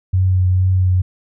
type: tone with vibrato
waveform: sine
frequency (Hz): 92.5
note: F#2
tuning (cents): 0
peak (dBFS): -11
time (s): 0.13-1.02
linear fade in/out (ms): 10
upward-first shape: triangle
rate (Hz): 2.2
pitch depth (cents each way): 21
effects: none